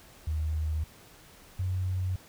sine tone pair in turn, 77.78 / 92.5 Hz, D#2 / F#2, 0 / 0 cents, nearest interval minor third, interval 300 cents, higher second, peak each -27 dBFS, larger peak neither, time 0.27-0.84 / 1.59-2.16 s, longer neither, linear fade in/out 5 ms, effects pink hiss -54 dBFS RMS until 2.28 s

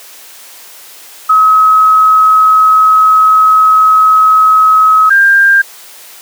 sine tone pair in turn, 1278 / 1595.8 Hz, D#6 / G6, +46 / +30 cents, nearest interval major third, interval 384 cents, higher second, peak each -3 dBFS, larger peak neither, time 1.29-5.1 / 5.1-5.62 s, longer first, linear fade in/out 10 ms, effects white hiss -34 dBFS RMS until 6.21 s + high-pass 400 Hz 12 dB/octave

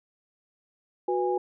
sine tone cluster, 366.3 / 493 / 822 Hz, F#4 / B4 / G#5, -17 / -3 / -18 cents, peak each -26 / -30 / -29 dBFS, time 1.08-1.38 s, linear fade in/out 5 ms, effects none

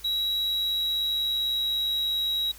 triangle tone with pitch glide, 3874 to 3847 Hz, B7 to B7, -34 to -46 cents, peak -23 dBFS, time 0.04-2.52 s, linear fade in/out 10 ms, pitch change -12 cents, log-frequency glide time 0.38-2.18 s, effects added 52 Hz sine -49 dBFS peak until 2.58 s + white hiss -49 dBFS RMS until 2.58 s

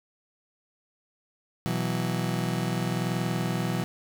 35% pulse chord, B suspended fourth, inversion none, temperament just, 123.47 / 164.63 / 185.21 Hz, B2 / E3 / F#3, 0 / -2 / +2 cents, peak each -29 dBFS, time 1.66-3.84 s, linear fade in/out 0 ms, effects none

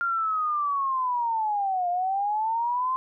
sine linear two-way sweep, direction down then up, 1400 to 698.5 to 1048 Hz, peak -23 dBFS, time 0.01-2.96 s, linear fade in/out 0 ms, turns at 1.89 s, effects none

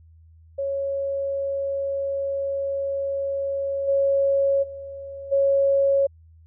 sine tone with level steps, 552 Hz, C#5, 7 cents flat, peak -23 / -17 / -33 / -16 dBFS, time 0.58-6.07 s, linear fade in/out 10 ms, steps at 3.87 / 4.62 / 5.31 s, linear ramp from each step 20 ms, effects added 81 Hz sine -48 dBFS peak until 6.46 s

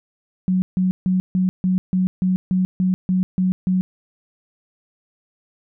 sine tone bursts, 185 Hz, F#3, in tune, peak -15 dBFS, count 12, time 0.48-3.81 s, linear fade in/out 0 ms, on 140 ms, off 150 ms, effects none

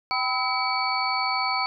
sine tone cluster, 775 / 1002 / 1287 / 2276 / 4468 Hz, G5 / B5 / E6 / C#7 / C#8, -20 / +25 / -42 / +45 / +13 cents, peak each -29 dBFS, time 0.11-1.66 s, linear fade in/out 0 ms, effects none

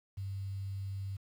sine tone with quantisation, 97.6 Hz, G2, 7 cents flat, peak -36 dBFS, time 0.17-1.17 s, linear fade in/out 10 ms, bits 10, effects none

